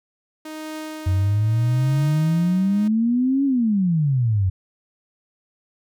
sawtooth tone with tremolo, 311.1 Hz, D#4, in tune, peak -25 dBFS, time 0.45-2.88 s, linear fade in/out 5 ms, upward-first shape triangle, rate 0.78 Hz, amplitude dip 70%
sine exponential two-way sweep, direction up then down, 90.2 to 281.2 to 90.2 Hz, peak -16 dBFS, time 1.06-4.5 s, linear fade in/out 10 ms, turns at 3.45 s
effects none

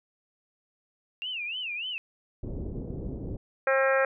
sine tone with vibrato, 2700 Hz, E7, 41 cents sharp, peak -31 dBFS, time 1.22-1.98 s, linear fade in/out 0 ms, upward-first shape sine, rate 3.4 Hz, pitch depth 220 cents each way
pink low-pass noise, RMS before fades -35 dBFS, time 2.43-3.37 s, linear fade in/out 5 ms, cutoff 450 Hz, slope 24 dB/octave
harmonic tone, 268.1 Hz, C4, 42 cents sharp, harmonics 2 / 3 / 4 / 5 / 6 / 7 / 8 / 9, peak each -23 / -34 / -36 / -30 / -29 / -32 / -40 / -37 dBFS, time 3.67-4.05 s, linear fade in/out 2 ms
effects none

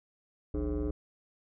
sine tone with frequency modulation, 185 Hz, F#3, in tune, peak -27 dBFS, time 0.54-0.91 s, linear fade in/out 5 ms, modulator 116 Hz, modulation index 2.2, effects tanh soft clip ceiling -28 dBFS

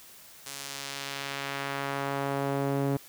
sawtooth tone with band-pass filter sweep, 139 Hz, C#3, 5 cents sharp, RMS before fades -32 dBFS, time 0.46-2.97 s, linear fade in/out 5 ms, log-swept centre 8500 to 330 Hz, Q 0.76, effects white hiss -51 dBFS RMS until 3.08 s

